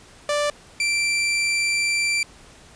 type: tone pair in turn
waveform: sawtooth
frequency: 587.3 / 2349 Hz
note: D5 / D7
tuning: 0 / 0 cents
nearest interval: 2 octaves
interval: 2400 cents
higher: second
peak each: -16 dBFS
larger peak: neither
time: 0.29-0.5 / 0.8-2.23 s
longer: second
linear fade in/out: 2 ms
effects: pink hiss -48 dBFS RMS until 2.75 s + resampled to 22050 Hz